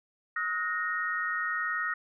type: tone cluster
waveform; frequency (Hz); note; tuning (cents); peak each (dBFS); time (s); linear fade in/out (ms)
sine; 1270 / 1449 / 1860; D#6 / F#6 / A#6; +35 / -37 / -4; -34 / -34 / -31; 0.36-1.94; 5
effects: none